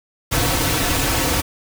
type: noise with comb filter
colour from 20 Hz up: pink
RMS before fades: -19 dBFS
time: 0.31-1.42 s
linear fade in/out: 20 ms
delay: 4.9 ms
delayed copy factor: -0.7
effects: none